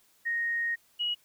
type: tone pair in turn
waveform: sine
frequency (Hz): 1864.7 / 2907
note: A#6 / F#7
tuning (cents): 0 / -31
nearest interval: minor sixth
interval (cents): 769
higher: second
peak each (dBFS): -27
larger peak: neither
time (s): 0.25-0.76 / 0.99-1.15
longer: first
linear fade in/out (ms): 20
effects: white hiss -65 dBFS RMS until 1.24 s